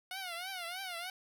10% pulse tone with vibrato, 724 Hz, F#5, 38 cents flat, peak -31 dBFS, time 0.11-1.1 s, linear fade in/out 2 ms, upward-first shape triangle, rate 3.2 Hz, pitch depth 150 cents each way, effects none

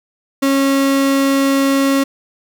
35% pulse tone, 273.8 Hz, C#4, 21 cents flat, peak -10 dBFS, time 0.42-2.04 s, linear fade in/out 10 ms, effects none

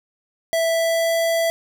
square tone with pitch glide, 659.3 to 663.5 Hz, E5 to E5, 0 to +11 cents, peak -18 dBFS, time 0.53-1.5 s, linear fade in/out 0 ms, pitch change +11 cents, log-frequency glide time 0.67-1.16 s, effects none

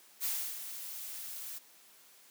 blue noise with ADSR envelope, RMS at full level -33 dBFS, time 0.2-1.59 s, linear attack 44 ms, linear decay 310 ms, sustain -10 dB, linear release 15 ms, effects white hiss -60 dBFS RMS until 2.3 s + high-pass 200 Hz 12 dB/octave

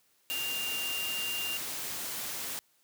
sine tone in noise, 2794 Hz, F7, in tune, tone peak -33 dBFS, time 0.3-1.57 s, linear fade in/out 0 ms, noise white, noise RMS -37 dBFS, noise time 0.3-2.59 s, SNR +1 dB, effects white hiss -69 dBFS RMS until 2.83 s + high-pass 100 Hz 12 dB/octave

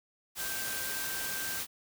sine tone in noise, 1568 Hz, G6, in tune, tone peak -40 dBFS, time 0.37-1.62 s, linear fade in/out 50 ms, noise white, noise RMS -36 dBFS, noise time 0.35-1.67 s, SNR -7 dB, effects none

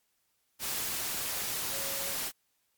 sine tone in noise, 550 Hz, C#5, 14 cents flat, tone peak -43 dBFS, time 1.7-2.17 s, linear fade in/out 50 ms, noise white, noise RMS -34 dBFS, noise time 0.59-2.32 s, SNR -12 dB, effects white hiss -75 dBFS RMS until 2.77 s + MP3 96 kbps

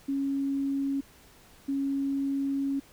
sine tone pair in turn, 275.7 / 275.7 Hz, C#4 / C#4, -9 / -9 cents, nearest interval unison, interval 0 cents, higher neither, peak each -26 dBFS, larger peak neither, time 0.08-1.01 / 1.68-2.8 s, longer second, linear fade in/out 10 ms, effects pink hiss -56 dBFS RMS until 2.92 s

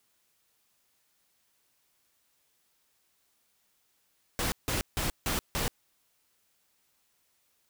pink noise bursts, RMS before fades -30 dBFS, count 5, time 4.39-5.68 s, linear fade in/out 0 ms, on 130 ms, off 160 ms, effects white hiss -72 dBFS RMS until 7.69 s

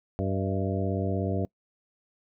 harmonic tone with a mistuned harmonic, 96.2 Hz, G2, 32 cents flat, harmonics 1 / 2 / 3 / 4 / 5 / 6 / 7, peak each -29 / -32 / -34 / -35 / -36 / -37 / -37 dBFS, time 0.19-1.45 s, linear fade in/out 0 ms, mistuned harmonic 6, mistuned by +57 cents, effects noise-tail reverb RT60 0.1 s tail -25 dB re dry

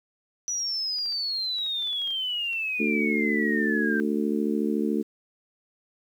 sine exponential sweep, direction down, 5920 to 1558 Hz, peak -26 dBFS, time 0.48-4 s, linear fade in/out 0 ms
clicks, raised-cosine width 0.2 ms, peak -31 dBFS, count 12, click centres 0.986 / 1.059 / 1.124 / 1.586 / 1.664 / 1.825 / 1.873 / 1.93 / 2.018 / 2.075 / 2.107 / 2.532 s
harmonic tone, 73.8 Hz, D2, 9 cents sharp, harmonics 3 / 4 / 5 / 6, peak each -26 / -28 / -30 / -32 dBFS, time 2.79-5.03 s, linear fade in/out 20 ms
effects 9-bit

